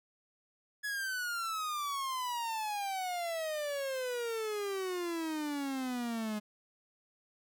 45% pulse exponential sweep, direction down, 1700 to 208.7 Hz, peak -34 dBFS, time 0.83-6.4 s, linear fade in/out 20 ms, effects none

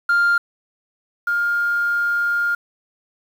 sine tone pair in turn, 1400 / 1408.9 Hz, F6 / F6, +4 / +15 cents, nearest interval unison, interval 11 cents, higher second, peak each -11 / -16 dBFS, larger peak first, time 0.09-0.38 / 1.27-2.55 s, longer second, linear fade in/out 5 ms, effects tanh soft clip ceiling -12 dBFS + 7-bit

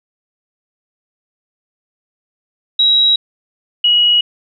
sine tone pair in turn, 3855 / 2908 Hz, B7 / F#7, -43 / -31 cents, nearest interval perfect fourth, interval 488 cents, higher first, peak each -8 dBFS, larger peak neither, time 2.79-3.16 / 3.84-4.21 s, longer neither, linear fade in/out 5 ms, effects none

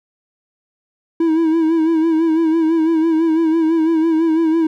triangle tone with vibrato, 323.8 Hz, E4, 31 cents flat, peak -10 dBFS, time 1.2-4.67 s, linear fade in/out 5 ms, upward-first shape sine, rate 6 Hz, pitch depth 55 cents each way, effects none

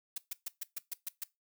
blue noise bursts, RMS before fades -37 dBFS, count 8, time 0.16-1.238 s, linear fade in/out 5 ms, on 21 ms, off 130 ms, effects noise-tail reverb RT60 0.2 s tail -20 dB re dry

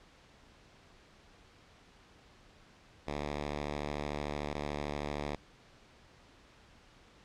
5% pulse tone pair in turn, 73.42 / 73.15 Hz, D2 / D2, 0 / -6 cents, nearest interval unison, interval 6 cents, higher first, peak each -24 dBFS, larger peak neither, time 3.07-4.54 / 4.54-5.36 s, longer first, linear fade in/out 5 ms, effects pink hiss -60 dBFS RMS until 7.24 s + low-pass 5000 Hz 12 dB/octave

